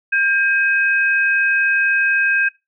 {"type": "tone pair together", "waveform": "sine", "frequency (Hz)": [1598, 2538], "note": ["G6", "D#7"], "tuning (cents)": [33, 34], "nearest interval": "minor sixth", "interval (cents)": 801, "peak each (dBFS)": [-15, -19], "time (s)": [0.12, 2.49], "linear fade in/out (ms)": 10, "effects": ["noise-tail reverb RT60 0.2 s tail -19 dB re dry"]}